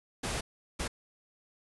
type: noise bursts at uneven times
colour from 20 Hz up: pink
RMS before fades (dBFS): -34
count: 2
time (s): 0.23-0.41 / 0.79-0.88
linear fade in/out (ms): 10
effects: resampled to 24000 Hz